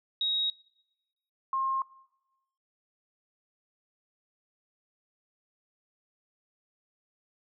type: tone pair in turn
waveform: sine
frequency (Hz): 3788 / 1067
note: A#7 / C6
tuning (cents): +27 / +34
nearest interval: octave + minor seventh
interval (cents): 2193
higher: first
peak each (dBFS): -26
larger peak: neither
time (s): 0.21-0.5 / 1.53-1.82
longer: neither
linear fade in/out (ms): 2
effects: noise-tail reverb RT60 1.0 s tail -23 dB re dry